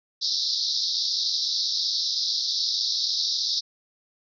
white band-pass noise, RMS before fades -26 dBFS, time 0.21-3.61 s, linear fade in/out 20 ms, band 3700 to 5500 Hz, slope 96 dB/octave, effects none

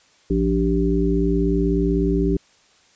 harmonic tone with a mistuned harmonic, 58.1 Hz, A#1, 5 cents flat, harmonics 1 / 3 / 5 / 7, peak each -22 / -22 / -22 / -22 dBFS, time 0.3-2.37 s, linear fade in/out 5 ms, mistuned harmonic 7, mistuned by -73 cents, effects white hiss -56 dBFS RMS until 2.95 s + resampled to 16000 Hz

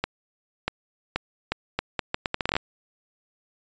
accelerating click train, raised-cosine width 0.3 ms, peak -8 dBFS, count 16, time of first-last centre 0.04-2.566 s, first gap 640 ms, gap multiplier 0.75, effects resampled to 16000 Hz

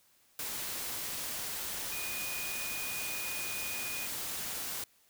sine tone in noise, 2467 Hz, D#7, 15 cents flat, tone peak -40 dBFS, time 1.92-4.06 s, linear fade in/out 2 ms, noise white, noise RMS -38 dBFS, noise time 0.39-4.84 s, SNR -5 dB, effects white hiss -67 dBFS RMS until 5.09 s

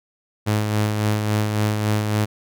sawtooth tone with tremolo, 106.1 Hz, G#2, 38 cents sharp, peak -13 dBFS, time 0.46-2.26 s, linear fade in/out 20 ms, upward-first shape sine, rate 3.6 Hz, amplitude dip 40%, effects none

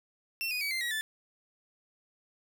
30% pulse tone with pitch steps, 2704 / 2480 / 2274 / 2085 / 1912 / 1753.3 Hz, E7 / D#7 / C#7 / C7 / A#6 / A6, +43 / -6 / +44 / -7 / +43 / -7 cents, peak -28 dBFS, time 0.41-1.01 s, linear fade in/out 0 ms, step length 100 ms, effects none

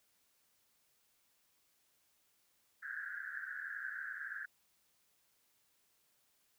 white band-pass noise, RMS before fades -44 dBFS, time 2.82-4.46 s, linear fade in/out 10 ms, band 1500 to 1700 Hz, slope 96 dB/octave, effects white hiss -75 dBFS RMS until 6.58 s

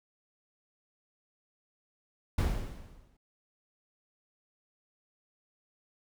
brown noise with exponential decay, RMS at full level -25 dBFS, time 2.38-3.17 s, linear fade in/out 5 ms, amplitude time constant 170 ms, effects none

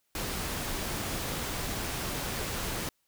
pink noise, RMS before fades -34 dBFS, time 0.15-2.89 s, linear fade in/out 2 ms, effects white hiss -75 dBFS RMS until 3.07 s

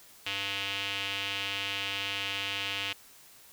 square tone with band-pass filter, 98.8 Hz, G2, 14 cents sharp, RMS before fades -34 dBFS, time 0.26-2.93 s, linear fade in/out 5 ms, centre 2900 Hz, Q 3.6, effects white hiss -55 dBFS RMS until 3.52 s

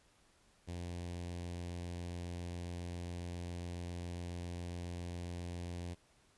sawtooth tone with notch filter, 87.31 Hz, F2, in tune, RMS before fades -43 dBFS, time 0.67-5.95 s, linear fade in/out 20 ms, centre 1300 Hz, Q 1.3, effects pink hiss -69 dBFS RMS until 6.37 s + resampled to 24000 Hz

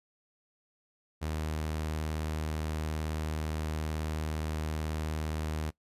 sawtooth tone with vibrato, 77.78 Hz, D#2, in tune, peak -28 dBFS, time 1.21-5.71 s, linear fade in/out 20 ms, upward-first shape sine, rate 19 Hz, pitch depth 26 cents each way, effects noise-tail reverb RT60 0.1 s tail -21 dB re dry + resampled to 32000 Hz

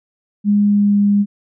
sine tone with pitch glide, 205.3 to 203.3 Hz, G#3 to G#3, -20 to -37 cents, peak -10 dBFS, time 0.44-1.26 s, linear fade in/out 50 ms, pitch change -17 cents, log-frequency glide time 0.63-0.99 s, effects none

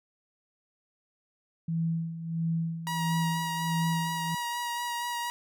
sine tone with tremolo, 164.81 Hz, E3, in tune, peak -25 dBFS, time 1.68-4.35 s, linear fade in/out 5 ms, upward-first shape sine, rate 1.5 Hz, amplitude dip 70%
sawtooth tone with vibrato, 956 Hz, A#5, 43 cents sharp, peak -27 dBFS, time 2.87-5.3 s, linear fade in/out 0 ms, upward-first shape sine, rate 4.2 Hz, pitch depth 15 cents each way
effects none

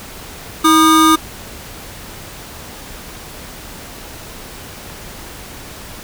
square tone pair together, 320 / 1224 Hz, D#4 / D#6, +49 / -29 cents, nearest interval octave + major seventh, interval 2322 cents, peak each -11 dBFS, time 0.64-1.16 s, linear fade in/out 10 ms, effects pink hiss -33 dBFS RMS until 6.03 s

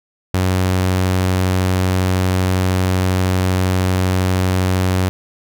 sawtooth tone, 92.7 Hz, F#2, 4 cents sharp, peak -10 dBFS, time 0.34-5.09 s, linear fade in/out 0 ms, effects none

